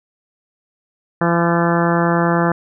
harmonic tone with a mistuned harmonic, 170 Hz, F3, 46 cents flat, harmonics 1 / 2 / 3 / 4 / 5 / 6 / 7 / 8 / 9 / 10, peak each -17 / -20 / -22 / -23 / -24 / -25 / -25 / -26 / -27 / -27 dBFS, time 1.21-2.52 s, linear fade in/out 2 ms, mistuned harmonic 10, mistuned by +36 cents, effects none

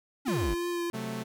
square exponential sweep, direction down, 300.5 to 40.77 Hz, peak -29 dBFS, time 0.25-0.55 s, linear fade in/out 20 ms
square tone with vibrato, 346.6 Hz, F4, 13 cents flat, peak -30 dBFS, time 0.28-0.9 s, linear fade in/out 0 ms, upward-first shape triangle, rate 3.1 Hz, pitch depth 19 cents each way
sawtooth chord, F# diminished, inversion second, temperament equal, 130.81 / 185 / 220 Hz, C3 / F#3 / A3, 0 / 0 / 0 cents, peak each -35 / -37 / -31 dBFS, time 0.93-1.24 s, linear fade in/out 20 ms
effects none

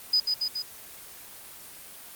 sine tone with echo, 4978 Hz, D#8, in tune, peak -18 dBFS, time 0.13-0.2 s, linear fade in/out 5 ms, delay 140 ms, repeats 3, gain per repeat -3 dB, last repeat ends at 0.62 s, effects white hiss -45 dBFS RMS until 2.15 s + Opus 24 kbps

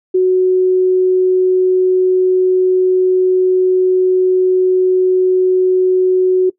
sine tone, 370 Hz, F#4, in tune, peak -8 dBFS, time 0.14-6.5 s, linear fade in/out 10 ms, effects noise-tail reverb RT60 0.1 s tail -20 dB re dry

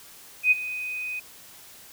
sine tone with ADSR envelope, 2500 Hz, D#7, 8 cents sharp, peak -13 dBFS, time 0.43-1.2 s, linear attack 82 ms, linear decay 25 ms, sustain -16 dB, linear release 11 ms, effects white hiss -48 dBFS RMS until 1.92 s

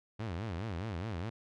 sawtooth tone with vibrato, 97.2 Hz, G2, 14 cents flat, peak -32 dBFS, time 0.19-1.3 s, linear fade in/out 10 ms, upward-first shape sine, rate 4.8 Hz, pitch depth 290 cents each way, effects low-pass 4000 Hz 12 dB/octave

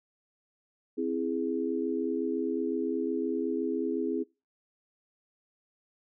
sine chord, C augmented, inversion none, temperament equal, 261.6 / 329.6 / 415.3 Hz, C4 / E4 / G#4, 0 / 0 / 0 cents, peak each -32 dBFS, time 0.97-4.24 s, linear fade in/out 20 ms, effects noise-tail reverb RT60 0.3 s tail -26 dB re dry

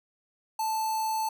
square tone with notch filter, 878 Hz, A5, 4 cents flat, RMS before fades -29 dBFS, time 0.59-1.29 s, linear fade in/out 5 ms, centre 2300 Hz, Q 0.87, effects none

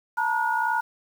sine tone cluster, 888 / 950 / 1446 Hz, A5 / A#5 / F#6, +16 / +33 / -40 cents, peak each -26 dBFS, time 0.17-0.81 s, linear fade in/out 10 ms, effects 8-bit

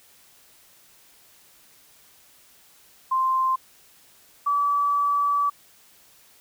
sine tone pair in turn, 1046.5 / 1150 Hz, C6 / D6, 0 / -37 cents, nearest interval major second, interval 163 cents, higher second, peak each -19 dBFS, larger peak neither, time 3.11-3.56 / 4.46-5.5 s, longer second, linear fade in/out 10 ms, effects white hiss -55 dBFS RMS until 6.4 s

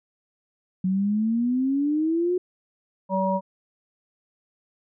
sine exponential sweep, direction up, 183.4 to 367.2 Hz, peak -20 dBFS, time 0.84-2.38 s, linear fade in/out 5 ms
harmonic tone, 190.6 Hz, G3, 48 cents flat, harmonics 1 / 3 / 5, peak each -25 / -25 / -25 dBFS, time 3.09-3.41 s, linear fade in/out 50 ms
effects none

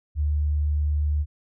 sine tone, 74.3 Hz, D2, 21 cents sharp, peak -20 dBFS, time 0.15-1.26 s, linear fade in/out 50 ms, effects none

